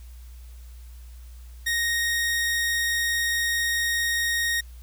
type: tone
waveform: sawtooth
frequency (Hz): 1864.7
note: A#6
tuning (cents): 0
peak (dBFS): -19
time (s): 1.66-4.61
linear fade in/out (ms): 10
effects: added 60 Hz sine -40 dBFS peak until 4.82 s + white hiss -57 dBFS RMS until 4.82 s